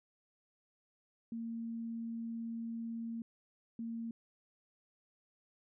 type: tone bursts at uneven times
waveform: sine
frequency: 229.5 Hz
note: A#3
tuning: 27 cents flat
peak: -38 dBFS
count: 2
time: 1.32-3.22 / 3.79-4.11 s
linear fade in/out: 2 ms
effects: none